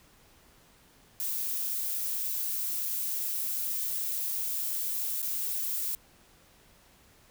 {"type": "noise with dropouts", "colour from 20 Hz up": "violet", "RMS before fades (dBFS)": -32, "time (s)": [1.2, 5.95], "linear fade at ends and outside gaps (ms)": 0, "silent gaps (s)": [5.219, 5.227], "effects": ["pink hiss -60 dBFS RMS until 7.3 s"]}